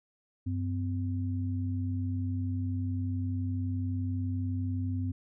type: tone pair together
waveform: sine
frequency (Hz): 95.9 / 256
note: G2 / C4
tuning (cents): -37 / -38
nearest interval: octave + perfect fourth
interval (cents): 1699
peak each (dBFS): -30 / -35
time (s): 0.46-5.12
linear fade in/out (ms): 10
effects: none